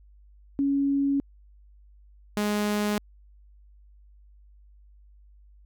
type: tone pair in turn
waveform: sine / sawtooth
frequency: 278.7 / 208.2 Hz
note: C#4 / G#3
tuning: +9 / +5 cents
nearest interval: perfect fourth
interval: 504 cents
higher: first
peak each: -21 / -20 dBFS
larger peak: second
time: 0.59-1.2 / 2.37-2.98 s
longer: neither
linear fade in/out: 0 ms
effects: added 50 Hz sine -51 dBFS peak until 5.65 s